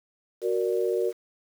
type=chord; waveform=sine; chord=Gb augmented; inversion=none; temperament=equal; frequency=370 / 466.2 / 587.3 Hz; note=Gb4 / Bb4 / D5; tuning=0 / 0 / 0 cents; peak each=-26 / -26 / -32 dBFS; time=0.41-1.13 s; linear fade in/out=50 ms; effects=8-bit